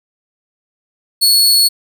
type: tone with amplitude modulation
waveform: sawtooth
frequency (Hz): 4385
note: C#8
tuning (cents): -20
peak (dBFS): -4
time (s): 1.21-1.69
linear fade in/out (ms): 20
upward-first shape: sine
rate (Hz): 208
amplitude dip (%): 25
effects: none